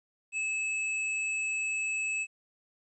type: tone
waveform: square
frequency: 2601 Hz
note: E7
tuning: 24 cents flat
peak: -30 dBFS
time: 0.32-2.27 s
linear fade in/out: 50 ms
effects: resampled to 22050 Hz + 12-bit